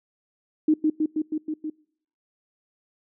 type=tone with echo; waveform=sine; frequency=309.3 Hz; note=D#4; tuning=10 cents flat; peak=-15 dBFS; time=0.68-0.74 s; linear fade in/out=5 ms; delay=160 ms; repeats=6; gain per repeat=-2 dB; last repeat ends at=1.7 s; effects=noise-tail reverb RT60 0.7 s tail -26 dB re dry